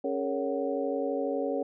sine tone cluster, 275.9 / 410.5 / 462.5 / 557 / 745 Hz, C#4 / G#4 / A#4 / C#5 / F#5, -8 / -20 / -14 / +8 / +12 cents, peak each -33 / -35 / -33 / -32 / -39 dBFS, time 0.04-1.63 s, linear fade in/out 5 ms, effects none

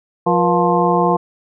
harmonic tone with a mistuned harmonic, 175.9 Hz, F3, 13 cents sharp, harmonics 1 / 2 / 3 / 4 / 5 / 6, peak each -19 / -19 / -19 / -19 / -19 / -19 dBFS, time 0.26-1.17 s, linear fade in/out 10 ms, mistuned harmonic 3, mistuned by -150 cents, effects none

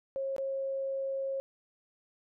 sine tone with dropouts, 541 Hz, C#5, 42 cents flat, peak -31 dBFS, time 0.16-1.4 s, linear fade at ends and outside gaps 0 ms, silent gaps 0.364-0.382 s, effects none

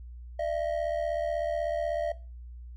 triangle ring-modulated tone, 635 Hz, D#5, 35 cents sharp, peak -23 dBFS, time 0.39-2.12 s, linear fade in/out 5 ms, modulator 38.1 Hz, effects noise-tail reverb RT60 0.3 s tail -17 dB re dry + added 60 Hz sine -41 dBFS peak until 2.76 s

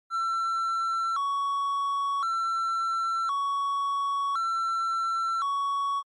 triangle tone with vibrato, 1227 Hz, D#6, 25 cents flat, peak -23 dBFS, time 0.1-6.03 s, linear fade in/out 50 ms, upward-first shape square, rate 0.47 Hz, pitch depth 160 cents each way, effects MP3 48 kbps

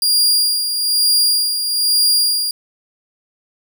sawtooth tone with tremolo, 4814 Hz, D8, 42 cents sharp, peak -8 dBFS, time 0.02-2.51 s, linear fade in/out 2 ms, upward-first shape sine, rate 1.1 Hz, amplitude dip 55%, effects 8-bit

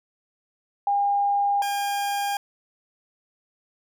sine / 40% pulse tone pair in turn, 807 / 807 Hz, G#5 / G#5, -50 / -50 cents, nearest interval unison, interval 0 cents, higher neither, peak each -19 / -23 dBFS, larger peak first, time 0.87-1.62 / 1.62-2.37 s, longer neither, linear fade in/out 2 ms, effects none

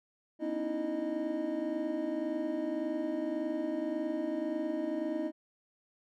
triangle tone cluster, 245.1 / 273.6 / 301.9 / 323.7 / 616 Hz, B3 / C#4 / D4 / E4 / D#5, -13 / -23 / +48 / -31 / -17 cents, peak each -40 / -40 / -36 / -33 / -36 dBFS, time 0.39-5.32 s, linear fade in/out 50 ms, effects none

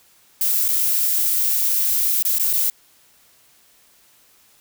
violet noise with dropouts, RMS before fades -19 dBFS, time 0.41-2.7 s, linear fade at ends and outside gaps 2 ms, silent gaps 0.682-0.686 / 2.226-2.25 / 2.385-2.396 / 2.531-2.535 s, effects white hiss -55 dBFS RMS until 4.6 s

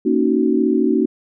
sine chord, D# minor seventh, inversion second, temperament equal with one note detuned, 233.1 / 277.2 / 311.1 / 374.1 Hz, A#3 / C#4 / D#4 / F#4, 0 / 0 / 0 / +19 cents, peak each -19 dBFS, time 0.05-1.06 s, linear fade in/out 10 ms, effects none

